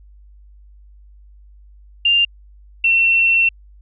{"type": "tone pair in turn", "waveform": "sine", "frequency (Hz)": [2794, 2707], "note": ["F7", "E7"], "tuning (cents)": [0, 45], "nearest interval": "minor second", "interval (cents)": 55, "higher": "first", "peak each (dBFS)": -11, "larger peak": "neither", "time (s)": [[2.05, 2.25], [2.84, 3.49]], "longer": "second", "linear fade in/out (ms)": 5, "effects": ["added 50 Hz sine -42 dBFS peak until 3.81 s"]}